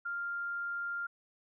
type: tone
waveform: sine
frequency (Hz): 1396.9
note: F6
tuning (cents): 0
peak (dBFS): -34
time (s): 0.05-1.07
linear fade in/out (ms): 10
effects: none